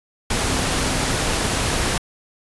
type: tone in noise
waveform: sine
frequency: 259.6 Hz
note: C4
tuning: 13 cents flat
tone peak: -30 dBFS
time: 0.45-1.12 s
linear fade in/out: 5 ms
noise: pink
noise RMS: -21 dBFS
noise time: 0.3-1.98 s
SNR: -12 dB
effects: resampled to 24000 Hz